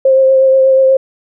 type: tone with vibrato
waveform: sine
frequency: 530 Hz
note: C5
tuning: 22 cents sharp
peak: -5 dBFS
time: 0.05-0.97 s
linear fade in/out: 5 ms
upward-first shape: triangle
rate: 8.3 Hz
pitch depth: 19 cents each way
effects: none